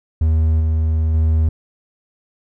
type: tone with level steps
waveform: triangle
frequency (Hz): 79.4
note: D#2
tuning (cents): +36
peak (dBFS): -10 / -12 / -10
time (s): 0.21-1.49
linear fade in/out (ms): 5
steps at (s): 0.6 / 1.14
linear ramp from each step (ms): 5
effects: none